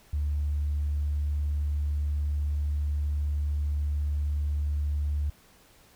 sine tone, 73.42 Hz, D2, in tune, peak -24 dBFS, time 0.13-5.3 s, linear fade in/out 5 ms, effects tanh soft clip ceiling -21 dBFS + pink hiss -58 dBFS RMS until 5.95 s

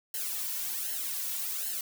blue noise with flanger, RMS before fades -34 dBFS, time 0.14-1.81 s, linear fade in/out 2 ms, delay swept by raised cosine 0.83 to 2.53 ms, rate 1.3 Hz, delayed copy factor -0.85, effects none

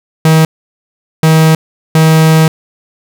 45% pulse tone bursts at uneven times, 159.1 Hz, D#3, 39 cents sharp, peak -4 dBFS, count 3, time 0.25-0.45 / 1.23-1.55 / 1.95-2.48 s, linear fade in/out 2 ms, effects none

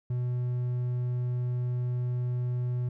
triangle tone, 123.47 Hz, B2, in tune, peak -25 dBFS, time 0.1-2.89 s, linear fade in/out 5 ms, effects none

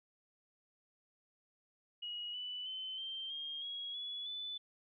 sine tone with pitch steps, 2900 / 2978 / 3058 / 3141 / 3225 / 3312 / 3401 / 3493 Hz, F#7 / F#7 / G7 / G7 / G7 / G#7 / G#7 / A7, -35 / +11 / -44 / +3 / +48 / -5 / +40 / -13 cents, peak -40 dBFS, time 2.02-4.58 s, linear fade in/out 10 ms, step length 320 ms, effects none

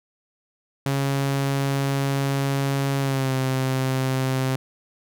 sawtooth tone with pitch glide, 137.9 to 131.6 Hz, C#3 to C3, -9 to +10 cents, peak -17 dBFS, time 0.86-4.56 s, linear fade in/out 2 ms, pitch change -81 cents, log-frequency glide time 2.99-3.34 s, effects none

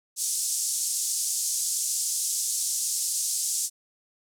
pink band-pass noise, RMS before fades -28 dBFS, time 0.16-3.7 s, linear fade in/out 50 ms, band 6100 to 10000 Hz, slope 24 dB/octave, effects none

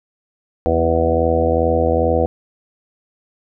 harmonic tone with a mistuned harmonic, 82.41 Hz, E2, in tune, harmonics 1 / 2 / 3 / 4 / 5 / 6 / 7 / 8 / 9, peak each -20 / -29 / -25 / -23 / -27 / -17 / -25 / -23 / -23 dBFS, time 0.66-2.26 s, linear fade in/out 0 ms, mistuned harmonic 3, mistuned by -23 cents, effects none

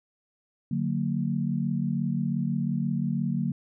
sine chord, D augmented, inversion none, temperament just, 146.83 / 183.54 / 229.4 Hz, D3 / F#3 / A#3, 0 / -14 / -28 cents, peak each -29 / -29 / -29 dBFS, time 0.71-3.52 s, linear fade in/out 5 ms, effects none

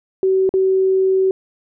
sine tone with dropouts, 380 Hz, F#4, 46 cents sharp, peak -12 dBFS, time 0.23-1.31 s, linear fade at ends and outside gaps 1 ms, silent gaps 0.492-0.539 s, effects none

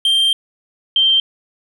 triangle / sine tone pair in turn, 3165 / 3143 Hz, G7 / G7, +16 / +4 cents, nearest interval unison, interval 12 cents, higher first, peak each -10 / -10 dBFS, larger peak neither, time 0.05-0.33 / 0.96-1.2 s, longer first, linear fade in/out 2 ms, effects none

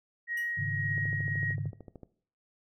sine tone with tremolo, 1889 Hz, A#6, 22 cents sharp, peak -30 dBFS, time 0.27-1.56 s, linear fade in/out 50 ms, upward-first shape triangle, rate 1.8 Hz, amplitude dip 35%
10% pulse tone with exponential decay, 2908 Hz, F#7, 31 cents flat, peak -35 dBFS, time 0.37-0.55 s, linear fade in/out 5 ms, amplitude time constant 39 ms
sine chord, Ab suspended fourth, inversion none, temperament just, 103.83 / 138.43 / 155.74 Hz, Ab2 / Db3 / Eb3, 0 / -2 / +2 cents, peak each -35 / -35 / -38 dBFS, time 0.57-1.71 s, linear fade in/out 20 ms
click train, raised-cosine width 2 ms, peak -32 dBFS, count 15, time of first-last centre 0.98-2.033 s, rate 13.3 Hz
effects noise-tail reverb RT60 0.5 s tail -18 dB re dry

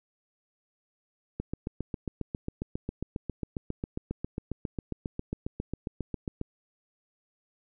click train, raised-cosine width 3 ms, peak -19 dBFS, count 38, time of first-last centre 1.4-6.414 s, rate 7.38 Hz, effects none

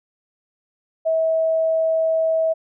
sine tone, 646 Hz, E5, 35 cents flat, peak -16 dBFS, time 1.05-2.54 s, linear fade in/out 20 ms, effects none

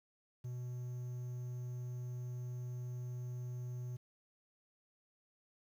triangle tone with quantisation, 123.47 Hz, B2, in tune, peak -38 dBFS, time 0.44-3.97 s, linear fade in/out 10 ms, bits 11, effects none

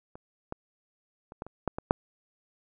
clicks, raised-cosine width 1 ms, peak -30 / -20 / -30 / -21 / -29 / -13 / -19 / -6 dBFS, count 8, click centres 0.155 / 0.524 / 1.321 / 1.421 / 1.466 / 1.677 / 1.785 / 1.909 s, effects none

